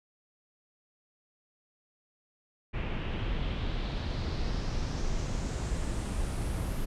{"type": "noise with low-pass filter sweep", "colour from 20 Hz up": "brown", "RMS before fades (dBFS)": -32, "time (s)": [2.73, 6.86], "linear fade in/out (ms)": 20, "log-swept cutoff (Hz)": [2500, 12000], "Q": 2.9, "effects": []}